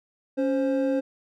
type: tone pair together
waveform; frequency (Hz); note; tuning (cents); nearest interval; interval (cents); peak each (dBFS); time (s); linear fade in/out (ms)
triangle; 277.1 / 526; C#4 / C5; -1 / +9; major seventh; 1110; -22 / -23; 0.37-1.01; 20
effects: none